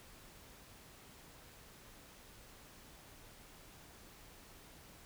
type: silence
effects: pink hiss -58 dBFS RMS until 5.05 s